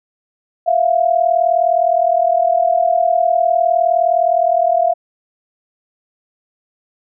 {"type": "tone pair together", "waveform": "sine", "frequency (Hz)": [666.4, 706], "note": ["E5", "F5"], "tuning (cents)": [19, 19], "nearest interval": "minor second", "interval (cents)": 100, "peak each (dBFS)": -14, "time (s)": [0.66, 4.94], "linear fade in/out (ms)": 20, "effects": []}